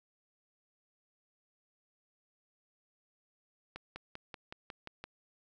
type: accelerating click train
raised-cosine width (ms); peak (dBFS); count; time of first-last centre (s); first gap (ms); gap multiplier
0.3; -27; 8; 3.76-5.04; 200; 0.97
effects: none